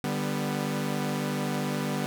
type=chord; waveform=sawtooth; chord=G major; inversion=second; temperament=equal with one note detuned; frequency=148.54 / 196 / 246.9 Hz; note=D3 / G3 / B3; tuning=+20 / 0 / 0 cents; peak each=-28 dBFS; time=0.04-2.06 s; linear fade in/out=0 ms; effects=none